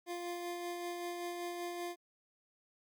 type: tone with tremolo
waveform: 25% pulse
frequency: 349.2 Hz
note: F4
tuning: in tune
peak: -34 dBFS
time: 0.06-1.96 s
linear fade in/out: 50 ms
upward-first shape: sine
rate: 5.2 Hz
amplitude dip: 30%
effects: Opus 48 kbps